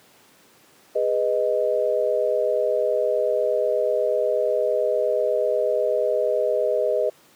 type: chord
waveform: sine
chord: G# minor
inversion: none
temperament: equal with one note detuned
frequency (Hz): 413.9 / 493.9 / 622.3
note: G#4 / B4 / D#5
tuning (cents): -6 / 0 / 0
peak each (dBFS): -25 / -23 / -22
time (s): 0.95-7.1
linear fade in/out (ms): 10
effects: pink hiss -54 dBFS RMS until 7.35 s + high-pass 200 Hz 12 dB/octave